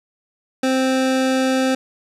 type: tone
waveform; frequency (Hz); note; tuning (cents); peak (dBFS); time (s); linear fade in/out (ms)
25% pulse; 261.6; C4; 0; -12; 0.63-1.75; 5
effects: low-pass 9000 Hz 12 dB/octave + 9-bit